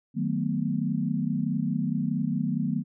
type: chord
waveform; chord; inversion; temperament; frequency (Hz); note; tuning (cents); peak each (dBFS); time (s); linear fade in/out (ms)
sine; B dominant seventh; first; just; 154.34 / 185.21 / 222.2 / 246.9; D#3 / F#3 / A3 / B3; -14 / +2 / +17 / 0; -30; 0.14-2.84; 50
effects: none